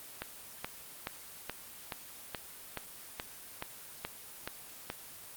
click train, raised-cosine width 0.3 ms, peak -19 dBFS, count 12, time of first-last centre 0.22-4.901 s, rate 2.35 Hz, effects white hiss -49 dBFS RMS until 5.36 s + Opus 24 kbps

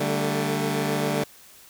15% pulse chord, D suspended fourth, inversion none, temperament equal with one note detuned, 146.83 / 196 / 224 Hz, D3 / G3 / A3, 0 / 0 / +31 cents, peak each -20 / -22 / -22 dBFS, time 0-1.24 s, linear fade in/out 5 ms, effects white hiss -50 dBFS RMS until 1.69 s

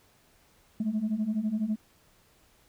sine beating tone pair, 207.7 / 219.7 Hz, G#3 / A3, 0 / -2 cents, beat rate 12 Hz, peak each -30 / -27 dBFS, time 0.8-1.76 s, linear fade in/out 5 ms, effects tanh soft clip ceiling -22 dBFS + pink hiss -63 dBFS RMS until 2.68 s

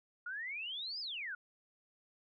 sine exponential two-way sweep, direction up then down, 1400 to 5180 to 1400 Hz, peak -39 dBFS, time 0.26-1.35 s, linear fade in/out 5 ms, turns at 1 s, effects none

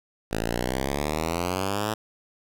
5% pulse exponential sweep, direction up, 53.2 to 110 Hz, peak -14 dBFS, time 0.31-1.94 s, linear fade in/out 5 ms, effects none

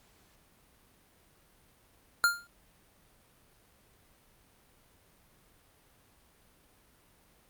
square tone with exponential decay, 1400 Hz, F6, 4 cents sharp, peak -19 dBFS, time 2.24-2.47 s, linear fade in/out 0 ms, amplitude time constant 48 ms, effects pink hiss -64 dBFS RMS until 7.49 s + Opus 48 kbps

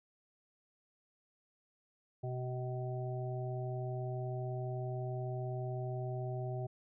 harmonic tone, 126.3 Hz, B2, 39 cents sharp, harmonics 1 / 3 / 5 / 6, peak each -37 / -44 / -45 / -48 dBFS, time 2.23-6.67 s, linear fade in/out 10 ms, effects none

